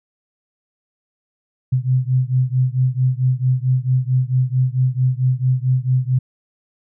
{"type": "beating tone pair", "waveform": "sine", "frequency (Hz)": [126.4, 130.9], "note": ["B2", "C3"], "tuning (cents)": [41, 1], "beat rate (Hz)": 4.5, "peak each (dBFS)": [-17, -18], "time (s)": [1.72, 6.19], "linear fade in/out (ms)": 10, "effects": []}